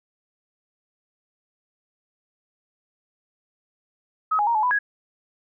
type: tone with pitch steps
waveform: sine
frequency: 1273 / 831 / 935 / 860 / 994 / 1661 Hz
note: D#6 / G#5 / A#5 / A5 / B5 / G#6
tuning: +39 / +1 / +5 / -40 / +11 / 0 cents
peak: -18 dBFS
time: 4.31-4.79 s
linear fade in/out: 10 ms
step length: 80 ms
effects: none